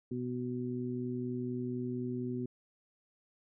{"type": "harmonic tone", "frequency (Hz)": 124.1, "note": "B2", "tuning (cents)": 9, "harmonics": [1, 2, 3], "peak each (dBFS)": [-40, -36, -40], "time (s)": [0.11, 2.46], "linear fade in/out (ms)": 5, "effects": []}